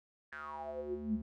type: tone with band-pass filter sweep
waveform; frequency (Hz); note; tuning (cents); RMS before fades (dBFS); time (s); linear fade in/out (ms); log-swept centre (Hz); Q
square; 74; D2; +14; -40; 0.32-1.22; 5; 1700 to 170; 9.6
effects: none